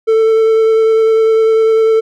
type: tone with vibrato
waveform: triangle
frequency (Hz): 444.3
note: A4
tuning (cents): +17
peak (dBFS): -5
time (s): 0.07-2.01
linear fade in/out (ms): 20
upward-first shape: sine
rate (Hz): 10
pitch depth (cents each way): 11
effects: none